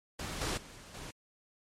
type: noise with level steps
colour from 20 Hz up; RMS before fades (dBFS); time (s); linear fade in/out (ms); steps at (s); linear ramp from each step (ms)
pink; -39 / -34 / -51 / -45; 0.19-1.11; 5; 0.41 / 0.57 / 0.94; 5
effects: low-pass 9000 Hz 12 dB/octave + MP3 64 kbps